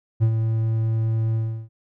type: tone with ADSR envelope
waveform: triangle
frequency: 111.9 Hz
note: A2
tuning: 30 cents sharp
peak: -11 dBFS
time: 0.2-1.69 s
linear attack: 29 ms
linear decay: 75 ms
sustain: -6 dB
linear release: 340 ms
effects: none